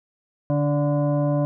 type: tone with frequency modulation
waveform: sine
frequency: 146.83 Hz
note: D3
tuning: in tune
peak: -18 dBFS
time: 0.5-1.45 s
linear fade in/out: 0 ms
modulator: 436 Hz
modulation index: 1.1
effects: none